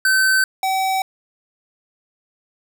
square tone pair in turn, 1536 / 764 Hz, G6 / G5, -36 / -45 cents, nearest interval octave, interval 1209 cents, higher first, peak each -14 / -18 dBFS, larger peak first, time 0.05-0.44 / 0.63-1.02 s, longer neither, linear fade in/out 2 ms, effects none

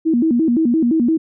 sine tone with vibrato, 277.2 Hz, C#4, in tune, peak -12 dBFS, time 0.05-1.18 s, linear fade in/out 20 ms, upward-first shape square, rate 5.8 Hz, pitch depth 260 cents each way, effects none

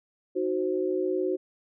sine chord, C diminished, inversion first, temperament equal, 311.1 / 370 / 523.3 Hz, Eb4 / Gb4 / C5, 0 / 0 / 0 cents, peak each -32 / -26 / -32 dBFS, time 0.35-1.37 s, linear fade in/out 20 ms, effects none

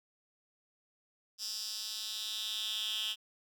10% pulse tone with high-pass filter sweep, 216.7 Hz, A3, 26 cents flat, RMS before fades -38 dBFS, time 1.38-3.16 s, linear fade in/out 50 ms, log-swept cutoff 5000 to 3100 Hz, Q 4.9, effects none

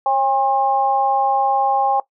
sine tone with amplitude modulation, 808 Hz, G#5, 48 cents flat, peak -10 dBFS, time 0.06-2 s, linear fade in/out 2 ms, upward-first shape sine, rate 262 Hz, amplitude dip 85%, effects noise-tail reverb RT60 0.1 s tail -18 dB re dry

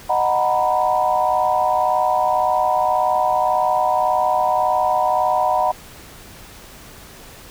sine chord, B major seventh, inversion first, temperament just, 617.4 / 740.8 / 926 / 987.8 Hz, D#5 / F#5 / A#5 / B5, -14 / +2 / -12 / 0 cents, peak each -22 / -18 / -23 / -21 dBFS, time 0.09-5.72 s, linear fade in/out 10 ms, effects pink hiss -41 dBFS RMS until 7.5 s

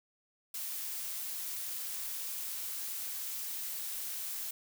blue noise, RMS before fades -39 dBFS, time 0.54-4.51 s, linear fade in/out 5 ms, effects none

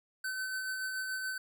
square tone with tremolo, 1525 Hz, G6, 48 cents flat, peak -34 dBFS, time 0.24-1.38 s, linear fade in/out 5 ms, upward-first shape sine, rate 7 Hz, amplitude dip 30%, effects none

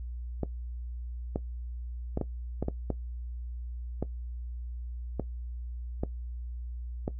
clicks, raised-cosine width 2 ms, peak -16 dBFS, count 11, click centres 0.433 / 1.359 / 2.174 / 2.213 / 2.626 / 2.684 / 2.903 / 4.026 / 5.197 / 6.035 / 7.079 s, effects noise-tail reverb RT60 0.1 s tail -17 dB re dry + added 60 Hz sine -35 dBFS peak until 7.19 s

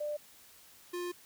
sine / square tone pair in turn, 594 / 353.2 Hz, D5 / F4, +20 / +20 cents, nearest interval major sixth, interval 900 cents, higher first, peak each -33 / -36 dBFS, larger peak first, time 0-0.17 / 0.93-1.12 s, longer second, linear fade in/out 10 ms, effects white hiss -58 dBFS RMS until 1.25 s

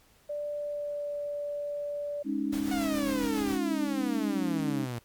sine tone with pitch glide, 587.3 to 581.6 Hz, D5 to D5, 0 to -17 cents, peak -31 dBFS, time 0.29-2.23 s, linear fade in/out 10 ms, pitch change -17 cents, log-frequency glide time 0.49-1.09 s
sine chord, Ab suspended fourth, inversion none, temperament equal, 207.7 / 277.2 / 311.1 Hz, Ab3 / Db4 / Eb4, 0 / 0 / 0 cents, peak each -34 / -30 / -32 dBFS, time 2.24-4.87 s, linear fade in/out 50 ms
pink noise with tremolo, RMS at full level -40 dBFS, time 2.52-3.58 s, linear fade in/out 10 ms, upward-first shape sine, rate 7.3 Hz, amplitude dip 35%
sawtooth exponential sweep, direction down, 740 to 115.5 Hz, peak -29 dBFS, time 2.71-4.99 s, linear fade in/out 5 ms
effects pink hiss -62 dBFS RMS until 5.04 s + MP3 96 kbps

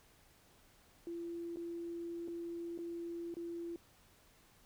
sine tone with dropouts, 340 Hz, F4, 46 cents flat, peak -40 dBFS, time 1.07-3.76 s, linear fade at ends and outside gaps 1 ms, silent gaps 1.56-1.57 / 2.277-2.283 / 2.777-2.788 / 3.341-3.368 s, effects pink hiss -66 dBFS RMS until 4.65 s

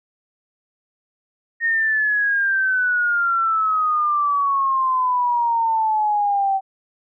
sine exponential sweep, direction down, 1856 to 768 Hz, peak -16 dBFS, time 1.6-6.61 s, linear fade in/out 50 ms, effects none

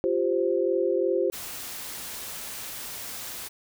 sine chord, F suspended second, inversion none, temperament equal, 349.2 / 392 / 523.3 Hz, F4 / G4 / C5, 0 / 0 / 0 cents, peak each -26 dBFS, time 0.04-1.3 s, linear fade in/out 0 ms
white noise, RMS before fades -37 dBFS, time 1.32-3.49 s, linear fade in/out 20 ms
effects none

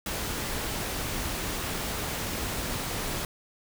pink noise, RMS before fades -32 dBFS, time 0.06-3.25 s, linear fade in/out 2 ms, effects none

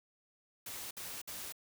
white noise bursts, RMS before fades -44 dBFS, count 3, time 0.66-1.524 s, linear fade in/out 5 ms, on 250 ms, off 57 ms, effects none

